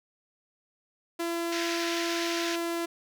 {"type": "tone", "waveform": "sawtooth", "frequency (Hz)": 338.3, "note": "E4", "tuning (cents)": 45, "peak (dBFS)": -25, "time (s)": [1.19, 2.86], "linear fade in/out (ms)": 10}
{"type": "band-pass noise", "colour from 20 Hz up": "pink", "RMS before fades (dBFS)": -35, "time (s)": [1.52, 2.56], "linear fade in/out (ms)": 5, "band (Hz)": [1500, 6400], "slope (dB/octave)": 48}
{"effects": []}